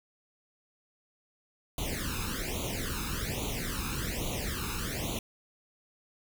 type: noise with flanger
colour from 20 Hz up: pink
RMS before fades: -34 dBFS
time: 1.78-5.19 s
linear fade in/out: 2 ms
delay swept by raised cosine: 0.29 to 0.79 ms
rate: 1.2 Hz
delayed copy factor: +1
effects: none